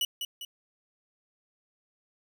40% pulse tone with echo, 2945 Hz, F#7, 9 cents flat, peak -25 dBFS, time 0.01-0.05 s, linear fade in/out 2 ms, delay 200 ms, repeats 2, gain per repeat -6 dB, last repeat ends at 0.45 s, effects none

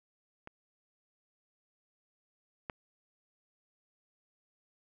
clicks, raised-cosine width 0.5 ms, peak -30 / -22 dBFS, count 2, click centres 0.474 / 2.698 s, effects none

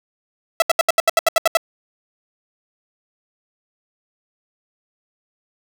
sawtooth tone bursts, 659.3 Hz, E5, in tune, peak -7 dBFS, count 11, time 0.6-1.571 s, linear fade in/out 2 ms, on 21 ms, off 74 ms, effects none

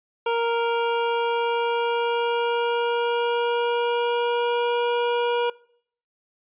25% pulse tone with pitch glide, 466.2 to 478.2 Hz, A#4 to A#4, 0 to +44 cents, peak -17 dBFS, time 0.26-5.5 s, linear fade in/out 5 ms, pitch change +44 cents, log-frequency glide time 0.41-4.86 s, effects noise-tail reverb RT60 0.6 s tail -22 dB re dry + resampled to 8000 Hz

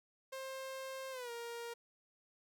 sawtooth tone with pitch glide, 530 to 469.5 Hz, C5 to A#4, +22 to +12 cents, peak -39 dBFS, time 0.32-1.74 s, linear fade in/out 10 ms, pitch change -210 cents, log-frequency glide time 1.11-1.31 s, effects none

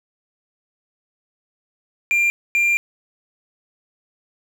triangle tone bursts at uneven times, 2386 Hz, D7, 27 cents sharp, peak -13 dBFS, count 2, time 2.11-2.3 / 2.55-2.77 s, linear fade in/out 0 ms, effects none

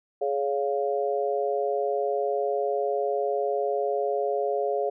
harmonic tone, 140 Hz, C#3, 18 cents sharp, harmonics 3 / 4 / 5, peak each -27 / -28 / -29 dBFS, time 0.21-4.9 s, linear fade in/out 10 ms, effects none

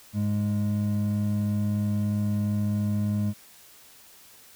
triangle tone pair together, 104.1 / 207.1 Hz, G#2 / G#3, +5 / -5 cents, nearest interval octave, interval 1190 cents, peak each -24 dBFS, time 0.13-3.34 s, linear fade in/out 50 ms, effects white hiss -52 dBFS RMS until 4.55 s

